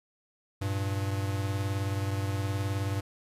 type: beating tone pair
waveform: square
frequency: 98 / 117 Hz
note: G2 / A#2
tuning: 0 / +7 cents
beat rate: 19 Hz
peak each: -30 / -36 dBFS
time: 0.61-3.01 s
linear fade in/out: 10 ms
effects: resampled to 32000 Hz + 11-bit